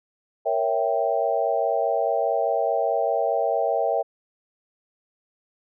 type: chord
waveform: sine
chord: A# diminished seventh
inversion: none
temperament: equal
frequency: 466.2 / 554.4 / 659.3 / 784 Hz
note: A#4 / C#5 / E5 / G5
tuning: 0 / 0 / 0 / 0 cents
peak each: -27 / -26 / -24 / -26 dBFS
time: 0.45-4.03 s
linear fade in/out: 20 ms
effects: none